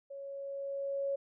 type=tone with level ramp; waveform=sine; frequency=554.4 Hz; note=C#5; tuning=in tune; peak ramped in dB=-42 to -30 dBFS; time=0.1-1.16 s; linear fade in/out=10 ms; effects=none